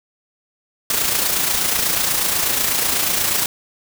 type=noise with amplitude modulation; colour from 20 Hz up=white; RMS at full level=-17 dBFS; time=0.9-3.46 s; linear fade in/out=2 ms; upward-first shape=sine; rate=28.2 Hz; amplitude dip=45%; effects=none